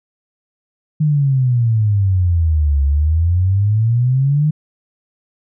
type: exponential two-way sweep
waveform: sine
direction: down then up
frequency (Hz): 155.56 to 68.8 to 155.3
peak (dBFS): -11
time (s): 1-4.51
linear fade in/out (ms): 10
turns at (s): 2.83
effects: none